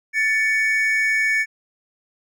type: tone pair together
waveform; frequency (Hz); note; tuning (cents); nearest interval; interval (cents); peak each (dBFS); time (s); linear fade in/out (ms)
triangle; 1760 / 2242; A6 / C#7; 0 / +19; major third; 419; -18; 0.13-1.46; 50
effects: none